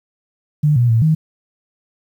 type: tone with pitch steps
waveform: sine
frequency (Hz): 149.8 / 120.8 / 113.8 / 157.4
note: D3 / B2 / A#2 / D#3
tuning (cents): +35 / -38 / -41 / +20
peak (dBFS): -10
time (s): 0.63-1.15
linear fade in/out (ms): 10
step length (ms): 130
effects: 8-bit